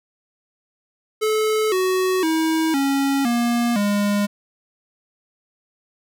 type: tone with pitch steps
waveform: square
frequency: 432.8 / 372.4 / 320.5 / 275.8 / 237.4 / 204.3 Hz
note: A4 / F#4 / E4 / C#4 / A#3 / G#3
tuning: -29 / +11 / -49 / -9 / +32 / -28 cents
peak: -18 dBFS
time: 1.21-4.27 s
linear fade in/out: 20 ms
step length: 510 ms
effects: none